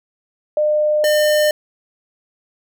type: tone pair in turn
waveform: sine / square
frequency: 604 / 604 Hz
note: D5 / D5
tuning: +48 / +48 cents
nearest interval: unison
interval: 0 cents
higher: neither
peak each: -13 dBFS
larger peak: neither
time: 0.57-1.04 / 1.04-1.51 s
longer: neither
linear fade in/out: 2 ms
effects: none